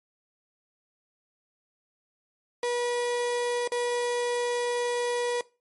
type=tone with dropouts; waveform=35% pulse; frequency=483.9 Hz; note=B4; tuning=35 cents flat; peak=-24 dBFS; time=2.63-5.41 s; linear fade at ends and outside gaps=2 ms; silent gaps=3.676-3.719 s; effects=noise-tail reverb RT60 0.3 s tail -21 dB re dry + MP3 48 kbps